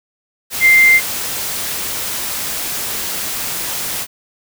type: tone in noise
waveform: sine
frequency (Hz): 2093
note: C7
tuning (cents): 0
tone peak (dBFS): -6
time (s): 0.6-1.01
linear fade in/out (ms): 50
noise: white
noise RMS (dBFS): -22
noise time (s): 0.5-4.07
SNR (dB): +13
effects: none